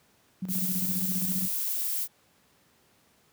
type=tone with tremolo; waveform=sine; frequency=185.3 Hz; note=F#3; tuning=3 cents sharp; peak=-28 dBFS; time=0.42-1.48 s; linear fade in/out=5 ms; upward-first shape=square; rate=15 Hz; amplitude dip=65%
type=noise; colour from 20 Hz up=violet; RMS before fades=-30 dBFS; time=0.48-2.08 s; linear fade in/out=50 ms
effects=pink hiss -64 dBFS RMS until 3.32 s + high-pass 100 Hz 12 dB/octave